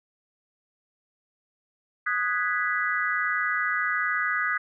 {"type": "chord", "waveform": "sine", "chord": "G# minor seventh", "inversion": "second", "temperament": "equal", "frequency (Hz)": [1244.5, 1480, 1661.2, 1975.5], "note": ["D#6", "F#6", "G#6", "B6"], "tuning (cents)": [0, 0, 0, 0], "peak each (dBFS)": -29, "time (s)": [2.06, 4.58], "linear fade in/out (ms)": 10, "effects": []}